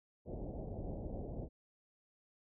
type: low-pass noise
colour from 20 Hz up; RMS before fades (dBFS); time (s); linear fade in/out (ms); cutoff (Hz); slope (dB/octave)
pink; -43; 0.25-1.49; 50; 710; 48
effects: none